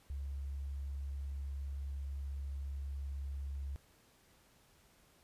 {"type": "tone", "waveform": "sine", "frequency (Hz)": 69.3, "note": "C#2", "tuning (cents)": 0, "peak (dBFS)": -38, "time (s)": [0.1, 3.76], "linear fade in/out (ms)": 0, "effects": ["pink hiss -67 dBFS RMS until 5.23 s", "resampled to 32000 Hz"]}